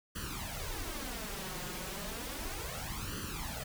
pink noise with flanger, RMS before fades -40 dBFS, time 0.15-3.64 s, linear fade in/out 10 ms, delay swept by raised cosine 0.66 to 5.56 ms, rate 0.33 Hz, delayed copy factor +0.8, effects none

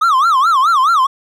triangle tone with vibrato, 1190 Hz, D6, 22 cents sharp, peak -7 dBFS, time 0.01-1.07 s, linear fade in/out 10 ms, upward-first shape sine, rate 4.7 Hz, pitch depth 260 cents each way, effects none

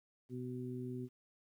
harmonic tone, 125.4 Hz, B2, 27 cents sharp, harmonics 1 / 2 / 3, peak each -44 / -43 / -46 dBFS, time 0.29-1.09 s, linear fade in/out 50 ms, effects 12-bit

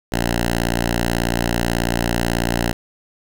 5% pulse tone with notch filter, 58.27 Hz, A#1, in tune, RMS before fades -20 dBFS, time 0.12-2.73 s, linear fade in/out 5 ms, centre 460 Hz, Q 1.9, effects none

